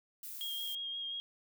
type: noise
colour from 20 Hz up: violet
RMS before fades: -45 dBFS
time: 0.23-0.75 s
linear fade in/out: 2 ms
type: tone with vibrato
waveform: sine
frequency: 3249 Hz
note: G#7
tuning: 39 cents flat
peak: -37 dBFS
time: 0.41-1.2 s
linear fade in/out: 0 ms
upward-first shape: sine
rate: 5.7 Hz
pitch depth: 18 cents each way
effects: none